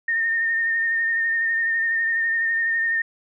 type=tone with vibrato; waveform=sine; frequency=1827 Hz; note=A#6; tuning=35 cents flat; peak=-19 dBFS; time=0.08-3.02 s; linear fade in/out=5 ms; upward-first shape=sine; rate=12 Hz; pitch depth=28 cents each way; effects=none